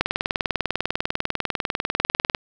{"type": "click train", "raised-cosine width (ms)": 0.3, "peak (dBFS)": -4, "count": 48, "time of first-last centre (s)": [0.01, 2.348], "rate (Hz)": 20.1, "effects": []}